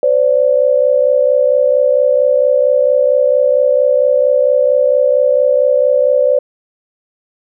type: tone pair together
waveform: sine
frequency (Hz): 513.6 / 578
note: C5 / D5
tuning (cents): -32 / -28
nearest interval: major second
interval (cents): 204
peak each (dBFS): -11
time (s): 0.03-6.39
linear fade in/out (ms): 2
effects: none